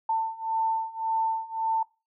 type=beating tone pair; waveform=sine; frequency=893 / 894.8 Hz; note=A5 / A5; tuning=+25 / +29 cents; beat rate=1.8 Hz; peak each=-29 / -27 dBFS; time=0.09-1.83 s; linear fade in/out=5 ms; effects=noise-tail reverb RT60 0.3 s tail -23 dB re dry